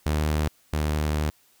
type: tone pair in turn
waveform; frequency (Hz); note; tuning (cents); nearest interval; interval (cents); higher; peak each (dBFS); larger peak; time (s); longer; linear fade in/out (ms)
sawtooth; 76.3 / 75.9; D#2 / D#2; -33 / -42; unison; 9; first; -18 / -19; first; 0.06-0.48 / 0.73-1.3; second; 0
effects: white hiss -61 dBFS RMS until 1.6 s